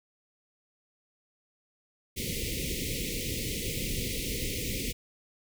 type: band-stop noise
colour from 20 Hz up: pink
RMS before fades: -33 dBFS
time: 2.16-4.93 s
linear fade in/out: 20 ms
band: 530 to 2000 Hz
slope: 96 dB/octave
effects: none